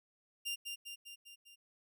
sawtooth tone with echo, 2794 Hz, F7, in tune, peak -33 dBFS, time 0.45-0.56 s, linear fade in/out 20 ms, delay 200 ms, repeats 5, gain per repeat -4 dB, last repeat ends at 1.56 s, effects none

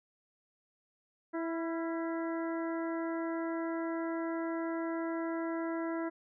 harmonic tone with a mistuned harmonic, 329.6 Hz, E4, in tune, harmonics 1 / 2 / 3 / 4 / 5 / 6, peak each -34 / -40 / -44 / -46 / -48 / -50 dBFS, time 1.33-6.1 s, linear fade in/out 20 ms, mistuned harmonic 4, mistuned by +43 cents, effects none

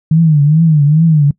sine tone with vibrato, 154.1 Hz, D#3, 16 cents flat, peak -5 dBFS, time 0.11-1.31 s, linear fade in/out 5 ms, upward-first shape triangle, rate 2.4 Hz, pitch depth 150 cents each way, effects noise-tail reverb RT60 0.1 s tail -22 dB re dry

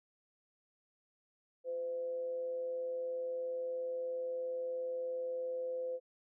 sine tone with amplitude modulation, 510 Hz, C5, 44 cents flat, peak -34 dBFS, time 1.64-6 s, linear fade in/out 50 ms, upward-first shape sine, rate 157 Hz, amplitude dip 30%, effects none

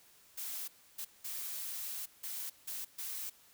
blue noise bursts at uneven times, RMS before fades -41 dBFS, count 6, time 0.37-0.68 / 0.98-1.05 / 1.24-2.06 / 2.23-2.5 / 2.67-2.85 / 2.98-3.3 s, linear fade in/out 10 ms, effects white hiss -63 dBFS RMS until 3.53 s

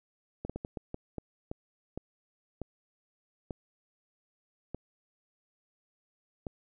slowing click train, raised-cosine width 2 ms, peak -23 dBFS, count 13, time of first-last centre 0.45-6.468 s, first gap 46 ms, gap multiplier 1.39, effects none

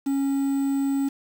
triangle tone with quantisation, 275.3 Hz, C#4, 12 cents flat, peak -19 dBFS, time 0.06-1.09 s, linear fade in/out 10 ms, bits 7, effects none

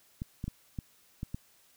clicks, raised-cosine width 5 ms, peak -23 dBFS, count 6, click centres 0.219 / 0.441 / 0.48 / 0.788 / 1.231 / 1.345 s, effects white hiss -64 dBFS RMS until 1.76 s

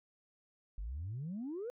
sine exponential sweep, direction up, 45.23 to 507 Hz, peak -37 dBFS, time 0.78-1.7 s, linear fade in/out 0 ms, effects tanh soft clip ceiling -35 dBFS

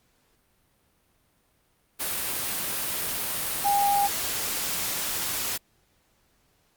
sine tone in noise, 807 Hz, G#5, 50 cents flat, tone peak -20 dBFS, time 3.64-4.08 s, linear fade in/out 20 ms, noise white, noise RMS -29 dBFS, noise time 1.99-5.58 s, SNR +6 dB, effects pink hiss -67 dBFS RMS until 6.76 s + Opus 48 kbps

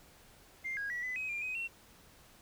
sine tone with pitch steps, 2103 / 1641 / 1938 / 2007 / 2534 / 2394 / 2517 / 2720 Hz, C7 / G#6 / B6 / B6 / D#7 / D7 / D#7 / F7, +8 / -21 / -33 / +27 / +31 / +33 / +19 / -46 cents, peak -34 dBFS, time 0.64-1.68 s, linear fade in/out 20 ms, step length 130 ms, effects tanh soft clip ceiling -31 dBFS + pink hiss -60 dBFS RMS until 2.41 s

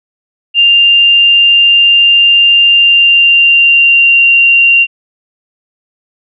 sine tone with pitch glide, 2794 to 2767 Hz, F7 to F7, 0 to -17 cents, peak -3 dBFS, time 0.54-4.87 s, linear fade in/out 50 ms, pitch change -17 cents, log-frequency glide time 2.68-4.22 s, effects none

